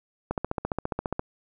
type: click train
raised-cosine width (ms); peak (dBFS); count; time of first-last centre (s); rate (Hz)
1; -13; 14; 0.31-1.194; 14.7
effects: none